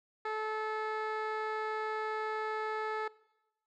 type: tone with low-pass filter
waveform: 15% pulse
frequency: 433.7 Hz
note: A4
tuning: 25 cents flat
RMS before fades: -36 dBFS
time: 0.25-3.08 s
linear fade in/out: 5 ms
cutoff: 2300 Hz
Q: 0.94
effects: noise-tail reverb RT60 0.9 s tail -20 dB re dry